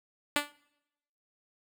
5% pulse tone with exponential decay, 291.7 Hz, D4, 12 cents flat, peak -11 dBFS, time 0.36-0.52 s, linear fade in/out 1 ms, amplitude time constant 33 ms, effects noise-tail reverb RT60 0.9 s tail -25 dB re dry

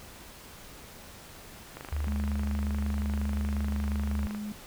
click train, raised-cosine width 0.5 ms, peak -25 dBFS, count 67, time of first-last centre 1.77-4.348 s, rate 25.6 Hz
sine tone with pitch glide, 73.42 to 72.74 Hz, D2 to D2, 0 to -16 cents, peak -28 dBFS, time 1.92-4.27 s, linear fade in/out 5 ms, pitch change -16 cents, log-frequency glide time 2.51-3.51 s
sine tone, 209.4 Hz, G#3, 15 cents sharp, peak -33 dBFS, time 2.07-4.52 s, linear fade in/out 0 ms
effects pink hiss -48 dBFS RMS until 4.66 s

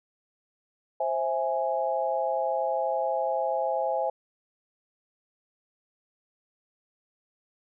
sine chord, C augmented, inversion none, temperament equal with one note detuned, 527.2 / 659.3 / 830.6 Hz, C5 / E5 / G#5, +13 / 0 / 0 cents, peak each -29 dBFS, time 1-4.1 s, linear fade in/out 5 ms, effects none

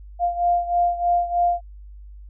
sine beating tone pair, 698.5 / 701.7 Hz, F5 / F5, 0 / +8 cents, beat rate 3.2 Hz, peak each -19 / -23 dBFS, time 0.19-1.61 s, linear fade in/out 50 ms, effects added 50 Hz sine -38 dBFS peak until 2.29 s

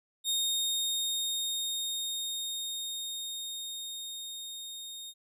sawtooth tone with level ramp, 3700 Hz, A#7, 14 cents flat, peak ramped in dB -24 to -38 dBFS, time 0.24-5.14 s, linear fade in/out 50 ms, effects resampled to 32000 Hz

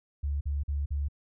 sine tone bursts, 71.5 Hz, D2, 46 cents flat, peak -27 dBFS, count 4, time 0.23-1.085 s, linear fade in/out 10 ms, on 180 ms, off 45 ms, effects none

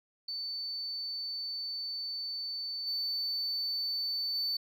sine tone with level steps, 4520 Hz, C#8, 33 cents sharp, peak -34 / -29 / -27 dBFS, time 0.28-4.57 s, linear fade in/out 5 ms, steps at 2.86 / 4.34 s, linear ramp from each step 20 ms, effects tanh soft clip ceiling -29 dBFS

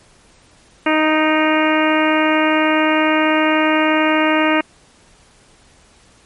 harmonic tone with a mistuned harmonic, 311.1 Hz, D#4, in tune, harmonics 1 / 2 / 3 / 4 / 5 / 6 / 7 / 8 / 9, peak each -16 / -19 / -21 / -22 / -23 / -24 / -24 / -25 / -26 dBFS, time 0.86-4.61 s, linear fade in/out 5 ms, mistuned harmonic 8, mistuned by -39 cents, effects pink hiss -50 dBFS RMS until 6.25 s + MP3 48 kbps

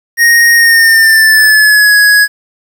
square tone with pitch glide, 1864.7 to 1670.9 Hz, A#6 to G#6, 0 to +10 cents, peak -4 dBFS, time 0.17-2.28 s, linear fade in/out 50 ms, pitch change -190 cents, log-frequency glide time 0.55-1.96 s, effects 7-bit

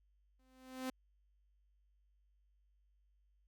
sawtooth tone with exponential growth, 258.8 Hz, C4, 19 cents flat, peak -33 dBFS, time 0.39-0.9 s, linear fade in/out 5 ms, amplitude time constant 110 ms, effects added 50 Hz sine -70 dBFS peak until 3.47 s

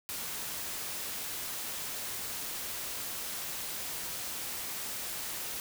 white noise, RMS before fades -38 dBFS, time 0.09-5.6 s, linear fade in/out 0 ms, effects none

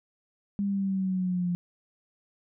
sine linear sweep, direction down, 202 to 174.61 Hz, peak -25 dBFS, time 0.59-1.55 s, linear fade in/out 0 ms, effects none

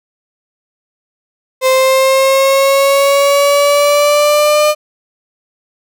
35% pulse exponential sweep, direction up, 519 to 605 Hz, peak -6 dBFS, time 1.61-4.75 s, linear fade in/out 50 ms, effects none

